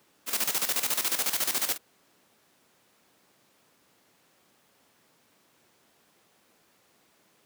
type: noise with tremolo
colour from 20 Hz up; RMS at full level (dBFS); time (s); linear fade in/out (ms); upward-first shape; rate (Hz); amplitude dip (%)
white; -26; 0.26-1.78; 50; square; 14; 70
effects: pink hiss -64 dBFS RMS until 7.45 s + high-pass 200 Hz 12 dB/octave